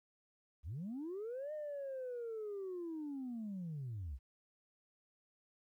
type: linear two-way sweep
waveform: sine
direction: up then down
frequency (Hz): 57.8 to 616 to 57.8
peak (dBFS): -39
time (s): 0.63-4.19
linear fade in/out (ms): 50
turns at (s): 1.53
effects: tanh soft clip ceiling -38 dBFS + 13-bit